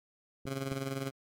clicks, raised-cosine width 3 ms, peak -30 dBFS, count 2, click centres 0.455 / 0.719 s
15% pulse tone with tremolo, 135.7 Hz, C#3, 36 cents flat, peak -25 dBFS, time 0.46-1.11 s, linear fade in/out 20 ms, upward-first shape triangle, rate 20 Hz, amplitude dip 70%
effects AAC 64 kbps

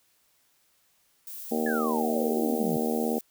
violet noise, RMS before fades -40 dBFS, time 1.27-3.21 s, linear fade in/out 2 ms
harmonic tone, 77.78 Hz, D#2, in tune, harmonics 3 / 4 / 5 / 6 / 7 / 8 / 9 / 10, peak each -28 / -35 / -34 / -31 / -39 / -37 / -42 / -36 dBFS, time 1.51-3.19 s, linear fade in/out 10 ms
sine exponential sweep, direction down, 1760 to 151.4 Hz, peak -30 dBFS, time 1.66-2.77 s, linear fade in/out 5 ms
effects white hiss -67 dBFS RMS until 3.3 s

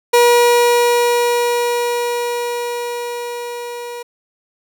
30% pulse tone with level ramp, 480 Hz, B4, 49 cents flat, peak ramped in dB -5 to -24 dBFS, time 0.13-4.03 s, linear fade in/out 10 ms, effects none

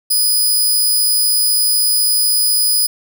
10% pulse tone, 4978 Hz, D#8, in tune, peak -5 dBFS, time 0.1-2.87 s, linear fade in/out 10 ms, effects none

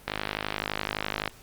click train, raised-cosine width 0.3 ms, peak -11 dBFS, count 63, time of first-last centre 0.08-1.277 s, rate 51.8 Hz, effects pink hiss -52 dBFS RMS until 1.42 s + Opus 32 kbps

